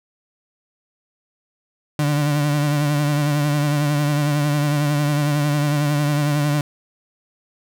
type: tone with vibrato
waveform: 35% pulse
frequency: 146.83 Hz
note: D3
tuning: in tune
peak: -15 dBFS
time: 1.99-6.61 s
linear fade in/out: 2 ms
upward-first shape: triangle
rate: 11 Hz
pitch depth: 49 cents each way
effects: none